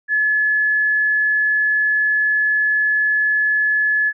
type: tone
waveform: sine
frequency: 1712 Hz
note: A6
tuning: 48 cents flat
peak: -14 dBFS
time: 0.08-4.13 s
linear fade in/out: 50 ms
effects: none